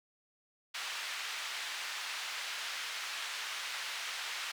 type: band-pass noise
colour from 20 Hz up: white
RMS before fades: -40 dBFS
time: 0.74-4.52 s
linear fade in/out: 10 ms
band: 1200 to 3600 Hz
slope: 12 dB/octave
effects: none